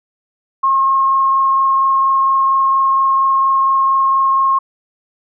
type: tone with frequency modulation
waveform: sine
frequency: 1077 Hz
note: C6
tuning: 50 cents sharp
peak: -10 dBFS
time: 0.63-4.59 s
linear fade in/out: 10 ms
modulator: 24.3 Hz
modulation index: 0.37
effects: none